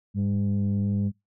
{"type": "tone pair together", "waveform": "sine", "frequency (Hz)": [102.07, 200.8], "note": ["G#2", "G3"], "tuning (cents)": [-30, 42], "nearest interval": "octave", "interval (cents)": 1172, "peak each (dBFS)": -23, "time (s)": [0.14, 1.12], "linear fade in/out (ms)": 50, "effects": ["noise-tail reverb RT60 0.2 s tail -25 dB re dry", "tanh soft clip ceiling -19 dBFS"]}